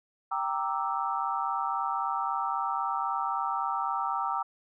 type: chord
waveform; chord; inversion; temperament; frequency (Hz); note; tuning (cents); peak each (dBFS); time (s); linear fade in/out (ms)
sine; E half-diminished seventh; first; equal; 784 / 932.3 / 1174.7 / 1318.5; G5 / Bb5 / D6 / E6; 0 / 0 / 0 / 0; -33; 0.31-4.43; 10
effects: none